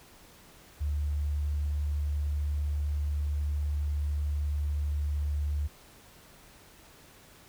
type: tone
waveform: sine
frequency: 73.42 Hz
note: D2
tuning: in tune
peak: -27 dBFS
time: 0.8-5.68 s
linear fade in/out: 20 ms
effects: pink hiss -55 dBFS RMS until 7.48 s